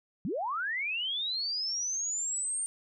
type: linear sweep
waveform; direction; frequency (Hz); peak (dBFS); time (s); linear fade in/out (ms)
sine; up; 147.6 to 8870; -30; 0.25-2.66; 0
effects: none